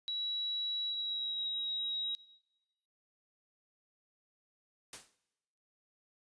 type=tone with pitch glide; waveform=sine; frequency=3900 to 3826 Hz; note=B7 to A#7; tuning=-23 to +44 cents; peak=-34 dBFS; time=0.08-2.15 s; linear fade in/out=0 ms; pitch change=-33 cents; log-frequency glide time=0.87-1.48 s
type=noise with exponential decay; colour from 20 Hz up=white; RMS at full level=-42 dBFS; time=4.93-5.16 s; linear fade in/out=2 ms; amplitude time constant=49 ms
effects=noise-tail reverb RT60 1.0 s tail -20 dB re dry + resampled to 22050 Hz